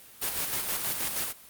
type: noise with tremolo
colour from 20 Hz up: white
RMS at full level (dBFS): -29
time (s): 0.21-1.33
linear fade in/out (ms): 20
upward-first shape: square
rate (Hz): 6.3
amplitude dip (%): 40
effects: white hiss -51 dBFS RMS until 1.49 s + Opus 32 kbps